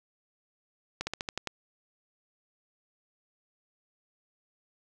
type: slowing click train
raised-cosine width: 0.2 ms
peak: -15 dBFS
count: 7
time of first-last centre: 1.01-1.473 s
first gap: 60 ms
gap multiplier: 1.1
effects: none